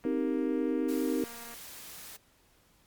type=click train; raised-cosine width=0.5 ms; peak=-35 dBFS; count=352; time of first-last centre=0.04-1.54 s; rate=234 Hz
type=chord; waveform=sine; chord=C minor seventh; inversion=none; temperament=equal; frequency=261.6 / 311.1 / 392 / 466.2 Hz; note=C4 / Eb4 / G4 / Bb4; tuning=0 / 0 / 0 / 0 cents; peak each=-31 / -31 / -35 / -35 dBFS; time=0.05-1.24 s; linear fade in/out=2 ms
type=noise; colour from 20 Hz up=white; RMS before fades=-46 dBFS; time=0.88-2.17 s; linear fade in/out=10 ms
effects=pink hiss -65 dBFS RMS until 2.86 s + MP3 96 kbps